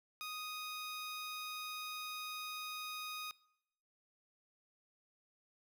15% pulse tone, 1244.5 Hz, D#6, in tune, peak -36 dBFS, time 0.21-3.31 s, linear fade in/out 0 ms, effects noise-tail reverb RT60 0.8 s tail -22 dB re dry

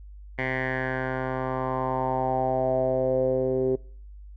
10% pulse tone with low-pass filter sweep, 130 Hz, C3, 11 cents flat, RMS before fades -26 dBFS, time 0.38-3.76 s, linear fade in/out 10 ms, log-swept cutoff 2100 to 400 Hz, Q 5.2, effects noise-tail reverb RT60 0.6 s tail -26 dB re dry + added 50 Hz sine -41 dBFS peak until 4.36 s

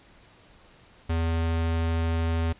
square tone, 82.41 Hz, E2, in tune, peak -24 dBFS, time 1.09-2.53 s, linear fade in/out 10 ms, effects pink hiss -55 dBFS RMS until 2.59 s + resampled to 8000 Hz

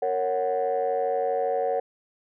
sine chord, F# major, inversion first, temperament just, 462.5 / 555 / 740 Hz, A#4 / C#5 / F#5, -14 / +2 / 0 cents, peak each -26 dBFS, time 0.02-1.8 s, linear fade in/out 5 ms, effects tanh soft clip ceiling -17 dBFS

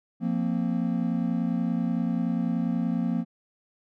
triangle chord, F suspended fourth, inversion none, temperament equal with one note detuned, 174.61 / 231.2 / 261.6 Hz, F3 / Bb3 / C4, 0 / -14 / 0 cents, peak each -26 / -25 / -29 dBFS, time 0.2-3.25 s, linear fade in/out 50 ms, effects none

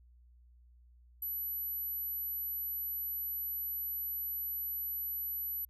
sine tone, 11840 Hz, F#9, in tune, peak -33 dBFS, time 1.22-5.65 s, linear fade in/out 5 ms, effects tanh soft clip ceiling -33 dBFS + added 60 Hz sine -58 dBFS peak until 5.69 s

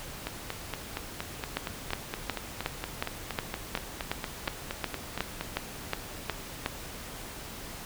two click trains, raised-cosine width 0.3 ms, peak -12 / -16 dBFS, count 15 / 23, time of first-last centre 1.57-6.661 / 0.27-5.41 s, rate 2.75 / 4.28 Hz, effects pink hiss -42 dBFS RMS until 7.85 s

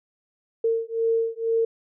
sine beating tone pair, 454.1 / 456.2 Hz, A#4 / A#4, -45 / -37 cents, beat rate 2.1 Hz, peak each -24 dBFS, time 0.64-1.65 s, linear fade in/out 5 ms, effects none

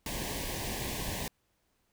pink band-stop noise, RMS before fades -36 dBFS, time 0.06-1.28 s, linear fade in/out 2 ms, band 1100 to 1600 Hz, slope 96 dB/octave, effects pink hiss -75 dBFS RMS until 1.92 s

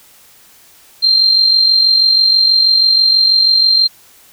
sine tone with amplitude modulation, 4167 Hz, C8, 8 cents flat, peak -5 dBFS, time 1.02-3.88 s, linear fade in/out 20 ms, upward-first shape sine, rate 46.2 Hz, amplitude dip 50%, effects white hiss -45 dBFS RMS until 4.32 s

